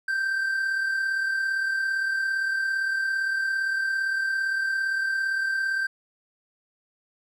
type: tone pair together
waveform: triangle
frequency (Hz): 1530.4 / 1568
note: G6 / G6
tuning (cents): -42 / 0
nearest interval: unison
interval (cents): 42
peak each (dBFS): -33 / -22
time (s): 0.08-5.87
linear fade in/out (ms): 5
effects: none